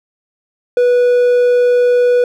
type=tone; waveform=triangle; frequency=490.1 Hz; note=B4; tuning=13 cents flat; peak=-6 dBFS; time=0.77-2.24 s; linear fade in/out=2 ms; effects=none